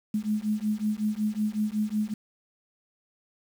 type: beating tone pair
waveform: sine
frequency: 210 / 215.4 Hz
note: G#3 / A3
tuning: +19 / -37 cents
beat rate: 5.4 Hz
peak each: -28 dBFS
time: 0.14-2.14 s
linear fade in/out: 5 ms
effects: 8-bit